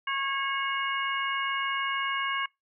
harmonic tone with a mistuned harmonic, 547 Hz, C#5, 23 cents flat, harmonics 2 / 3 / 4 / 5, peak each -31 / -33 / -34 / -35 dBFS, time 0.07-2.46 s, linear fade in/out 5 ms, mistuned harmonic 5, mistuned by +72 cents, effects noise-tail reverb RT60 0.2 s tail -24 dB re dry

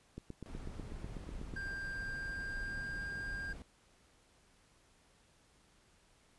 click train, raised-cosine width 3 ms, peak -31 dBFS, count 12, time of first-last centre 0.18-1.538 s, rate 8.1 Hz
brown noise, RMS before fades -46 dBFS, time 0.46-3.62 s, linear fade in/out 0 ms
triangle tone with pitch glide, 1589 to 1603.8 Hz, G6 to G6, +23 to +39 cents, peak -38 dBFS, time 1.56-3.53 s, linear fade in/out 5 ms, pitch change +16 cents, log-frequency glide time 1.94-3.1 s
effects pink hiss -68 dBFS RMS until 6.38 s + resampled to 24000 Hz

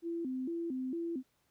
sine tone with vibrato, 295.1 Hz, D4, 8 cents sharp, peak -34 dBFS, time 0.02-1.23 s, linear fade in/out 50 ms, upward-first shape square, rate 2.2 Hz, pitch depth 230 cents each way, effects pink hiss -75 dBFS RMS until 1.5 s + high-pass 60 Hz 12 dB/octave

